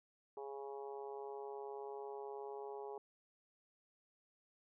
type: harmonic tone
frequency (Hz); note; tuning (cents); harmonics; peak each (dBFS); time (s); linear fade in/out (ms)
138.59; C#3; 0; 3 / 4 / 5 / 6 / 7 / 8; -46 / -57 / -56 / -51 / -57 / -62; 0.37-2.98; 2
effects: none